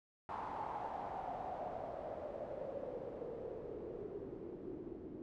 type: noise with low-pass filter sweep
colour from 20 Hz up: white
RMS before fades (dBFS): -45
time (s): 0.29-5.22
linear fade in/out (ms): 0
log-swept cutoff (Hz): 940 to 320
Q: 5.5
effects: none